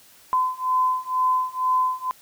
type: beating tone pair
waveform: sine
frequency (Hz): 1019 / 1021.1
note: C6 / C6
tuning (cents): -46 / -43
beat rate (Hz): 2.1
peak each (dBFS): -23 / -22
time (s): 0.33-2.11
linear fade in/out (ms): 0
effects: white hiss -52 dBFS RMS until 2.21 s